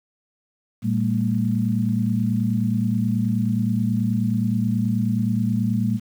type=tone cluster; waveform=sine; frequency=114.7 / 197.2 / 226.6 Hz; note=A#2 / G3 / A#3; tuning=-28 / +11 / -49 cents; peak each=-23 dBFS; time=0.82-6 s; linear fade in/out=50 ms; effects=8-bit